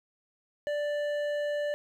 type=tone with hard clipping; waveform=sine; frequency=587.3 Hz; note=D5; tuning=in tune; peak=-30 dBFS; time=0.67-1.74 s; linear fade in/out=0 ms; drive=9 dB; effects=none